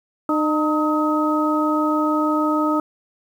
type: harmonic tone with a mistuned harmonic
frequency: 304.4 Hz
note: D#4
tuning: 38 cents flat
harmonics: 1 / 2 / 3 / 4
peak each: -19 / -25 / -27 / -22 dBFS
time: 0.29-2.8 s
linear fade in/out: 2 ms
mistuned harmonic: 4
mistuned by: +68 cents
effects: 8-bit